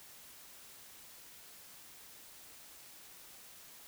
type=silence; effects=white hiss -55 dBFS RMS until 3.87 s